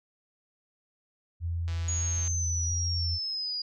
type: tone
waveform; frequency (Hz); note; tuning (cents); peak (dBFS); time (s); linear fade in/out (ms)
sine; 84.7; E2; +48; -28; 1.4-3.19; 50
type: click train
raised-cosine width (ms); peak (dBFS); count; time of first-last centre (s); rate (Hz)
0.2; -28; 100; 1.68-2.276; 166
type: exponential sweep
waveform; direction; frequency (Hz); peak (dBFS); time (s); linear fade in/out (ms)
sine; down; 6780 to 4849; -30; 1.88-3.62; 5
effects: none